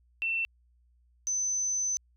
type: tone pair in turn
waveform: sine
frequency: 2689 / 6100 Hz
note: E7 / G8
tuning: +34 / -48 cents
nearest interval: octave + major second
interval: 1418 cents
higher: second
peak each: -27 dBFS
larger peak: neither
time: 0.22-0.45 / 1.27-1.97 s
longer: second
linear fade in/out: 0 ms
effects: added 60 Hz sine -62 dBFS peak until 2.16 s